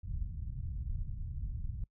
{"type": "low-pass noise", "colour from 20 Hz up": "pink", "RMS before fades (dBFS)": -38, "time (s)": [0.03, 1.84], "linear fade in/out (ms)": 5, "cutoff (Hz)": 120, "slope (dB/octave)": 24, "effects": ["noise-tail reverb RT60 0.1 s tail -25 dB re dry"]}